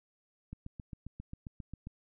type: click train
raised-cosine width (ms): 5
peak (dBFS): -30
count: 11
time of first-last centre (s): 0.53-1.87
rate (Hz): 7.46
effects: none